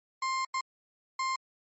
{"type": "tone bursts at uneven times", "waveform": "35% pulse", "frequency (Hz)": 1054, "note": "C6", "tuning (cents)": 12, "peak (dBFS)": -27, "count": 3, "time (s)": [[0.22, 0.45], [0.54, 0.61], [1.19, 1.36]], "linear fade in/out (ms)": 5, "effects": ["MP3 32 kbps"]}